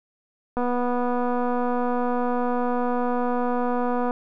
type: click train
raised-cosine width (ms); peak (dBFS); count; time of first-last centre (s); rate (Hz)
1; -13; 868; 0.57-4.109; 245
effects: none

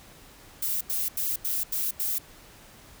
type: noise bursts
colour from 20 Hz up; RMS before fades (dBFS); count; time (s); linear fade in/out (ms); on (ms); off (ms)
violet; -28; 6; 0.62-2.185; 5; 190; 85
effects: pink hiss -51 dBFS RMS until 3 s

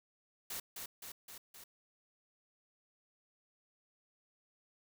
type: noise with echo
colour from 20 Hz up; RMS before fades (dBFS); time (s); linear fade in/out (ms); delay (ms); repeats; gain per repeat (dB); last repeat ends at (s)
white; -42; 0.5-0.6; 5; 260; 4; -3; 1.64
effects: none

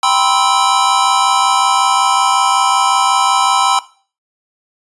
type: chord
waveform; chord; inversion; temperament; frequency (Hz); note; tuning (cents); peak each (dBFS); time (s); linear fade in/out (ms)
square; C major seventh; second; just; 784.9 / 981.1 / 1046.5 / 1308.1; G5 / B5 / C6 / E6; +2 / -12 / 0 / -14; -17; 0.03-3.79; 2
effects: noise-tail reverb RT60 0.4 s tail -17 dB re dry + resampled to 24000 Hz

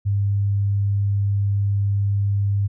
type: tone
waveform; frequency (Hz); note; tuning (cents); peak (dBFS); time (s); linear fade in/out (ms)
sine; 100.4; G2; +42; -17; 0.05-2.68; 20
effects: none

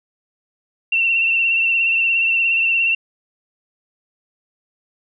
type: tone with vibrato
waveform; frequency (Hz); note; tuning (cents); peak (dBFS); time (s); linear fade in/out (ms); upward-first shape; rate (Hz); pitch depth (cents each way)
sine; 2709; E7; +47; -14; 0.92-2.95; 5; triangle; 17; 43
effects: none

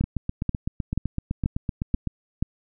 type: two click trains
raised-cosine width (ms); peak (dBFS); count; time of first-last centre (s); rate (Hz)
5; -10 / -13; 6 / 17; 0.01-2.425 / 0.04-2.073; 2.07 / 7.87
effects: none

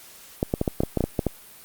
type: clicks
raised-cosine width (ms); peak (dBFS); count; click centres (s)
2; -8; 11; 0.429 / 0.539 / 0.614 / 0.678 / 0.805 / 0.835 / 0.973 / 1.007 / 1.04 / 1.192 / 1.267
effects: white hiss -47 dBFS RMS until 1.64 s + Opus 48 kbps

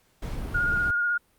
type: noise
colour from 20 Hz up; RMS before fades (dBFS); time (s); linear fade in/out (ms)
brown; -32; 0.22-0.91; 5
type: tone with vibrato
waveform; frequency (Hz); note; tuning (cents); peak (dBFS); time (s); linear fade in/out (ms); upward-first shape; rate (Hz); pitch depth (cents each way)
sine; 1427; F6; +37; -22; 0.54-1.18; 10; sine; 16; 20
effects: pink hiss -65 dBFS RMS until 1.38 s + Opus 48 kbps

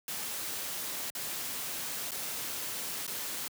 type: noise with dropouts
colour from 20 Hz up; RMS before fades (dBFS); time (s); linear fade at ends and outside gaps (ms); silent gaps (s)
white; -37; 0.08-3.48; 2; 1.102-1.15 / 2.109-2.117 / 3.067-3.077
effects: high-pass 100 Hz 12 dB/octave

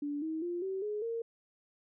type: tone with pitch steps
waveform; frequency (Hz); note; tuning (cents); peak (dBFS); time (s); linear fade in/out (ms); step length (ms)
sine; 290 / 318.1 / 348.9 / 382.7 / 419.7 / 460.3; D4 / D#4 / F4 / G4 / G#4 / A#4; -22 / +38 / -2 / -42 / +18 / -22; -33; 0.02-1.22; 5; 200
effects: none

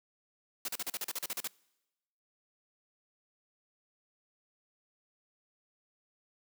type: noise bursts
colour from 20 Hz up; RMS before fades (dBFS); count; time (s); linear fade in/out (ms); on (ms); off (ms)
white; -36; 12; 0.65-1.475; 2; 33; 39
effects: noise-tail reverb RT60 1.0 s tail -25 dB re dry + high-pass 200 Hz 12 dB/octave

